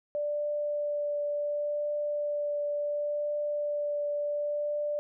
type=tone with vibrato; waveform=sine; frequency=587.3 Hz; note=D5; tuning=in tune; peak=-28 dBFS; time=0.15-4.99 s; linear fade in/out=0 ms; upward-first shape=triangle; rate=0.7 Hz; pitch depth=10 cents each way; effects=none